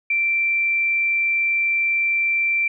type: tone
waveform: sine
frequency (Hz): 2349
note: D7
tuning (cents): 0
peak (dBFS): -17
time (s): 0.1-2.68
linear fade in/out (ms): 5
effects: none